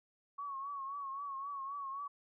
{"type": "tone with vibrato", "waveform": "sine", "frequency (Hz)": 1110, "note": "C#6", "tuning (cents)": 2, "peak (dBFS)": -39, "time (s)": [0.38, 2.08], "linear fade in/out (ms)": 10, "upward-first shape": "triangle", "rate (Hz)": 3.8, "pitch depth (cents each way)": 71, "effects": []}